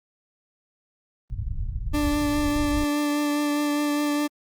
pink low-pass noise, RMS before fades -29 dBFS, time 1.3-2.84 s, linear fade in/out 0 ms, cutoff 110 Hz, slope 24 dB/octave
40% pulse tone with vibrato, 293.7 Hz, D4, in tune, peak -21 dBFS, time 1.93-4.28 s, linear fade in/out 20 ms, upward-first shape triangle, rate 4.9 Hz, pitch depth 15 cents each way
effects Opus 32 kbps

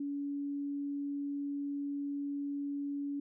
sine tone, 283.9 Hz, C#4, 41 cents sharp, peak -34 dBFS, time 0-3.2 s, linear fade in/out 5 ms, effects none

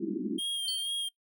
white band-pass noise, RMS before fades -33 dBFS, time 0-0.39 s, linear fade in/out 10 ms, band 190 to 370 Hz, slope 96 dB/octave
square tone with vibrato, 3206 Hz, G7, 38 cents sharp, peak -31 dBFS, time 0.38-1.09 s, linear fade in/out 10 ms, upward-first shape sine, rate 2.2 Hz, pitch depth 38 cents each way
sine tone with exponential decay, 4435 Hz, C#8, in tune, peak -29 dBFS, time 0.68-0.91 s, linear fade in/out 2 ms, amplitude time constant 49 ms
effects noise-tail reverb RT60 0.1 s tail -20 dB re dry

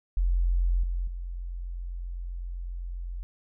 sine tone with level steps, 43.85 Hz, F1, 8 cents sharp, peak -21 / -26 / -32 dBFS, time 0.17-3.23 s, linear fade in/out 0 ms, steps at 0.83 / 1.07 s, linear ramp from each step 5 ms, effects none

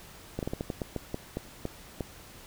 slowing click train, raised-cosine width 2 ms, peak -18 dBFS, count 12, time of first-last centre 0.39-2.008 s, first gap 38 ms, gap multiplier 1.25, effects pink hiss -50 dBFS RMS until 2.46 s

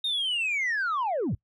sine linear sweep, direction down, 3729 to 65.41 Hz, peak -23 dBFS, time 0.04-1.35 s, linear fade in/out 5 ms, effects noise-tail reverb RT60 0.1 s tail -22 dB re dry + tanh soft clip ceiling -23 dBFS

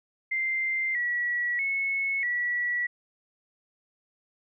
sine tone with pitch steps, 2089 / 1933 / 2195 / 1942 Hz, C7 / B6 / C#7 / B6, -3 / -38 / -18 / -30 cents, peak -25 dBFS, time 0.31-2.87 s, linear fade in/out 10 ms, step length 640 ms, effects none

